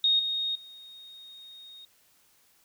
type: tone with level steps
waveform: sine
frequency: 3722 Hz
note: A#7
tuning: 3 cents flat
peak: -20 / -27 / -45 dBFS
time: 0.04-1.85 s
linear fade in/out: 2 ms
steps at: 0.19 / 0.55 s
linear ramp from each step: 5 ms
effects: white hiss -64 dBFS RMS until 2.64 s